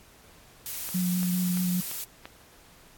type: noise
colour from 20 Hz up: blue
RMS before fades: -34 dBFS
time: 0.66-2.04 s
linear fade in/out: 0 ms
type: click train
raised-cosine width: 0.3 ms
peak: -24 dBFS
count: 5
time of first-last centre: 0.89-2.255 s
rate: 2.93 Hz
type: tone with vibrato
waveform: sine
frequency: 180 Hz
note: F#3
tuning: 47 cents flat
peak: -24 dBFS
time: 0.94-1.81 s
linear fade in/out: 10 ms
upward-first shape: sine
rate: 4.9 Hz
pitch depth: 16 cents each way
effects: pink hiss -55 dBFS RMS until 2.97 s + AAC 64 kbps